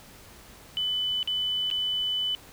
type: tone with dropouts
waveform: sine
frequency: 3000 Hz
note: F#7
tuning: 23 cents sharp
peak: -25 dBFS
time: 0.77-2.35 s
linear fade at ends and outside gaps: 0 ms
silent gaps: 1.229-1.275 / 1.702-1.712 s
effects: pink hiss -50 dBFS RMS until 2.52 s